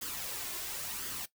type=noise with flanger; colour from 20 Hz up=white; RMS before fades=-39 dBFS; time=0.01-1.26 s; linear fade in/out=10 ms; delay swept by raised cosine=0.61 to 2.91 ms; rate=0.95 Hz; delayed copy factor=+0.5; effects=noise-tail reverb RT60 0.1 s tail -17 dB re dry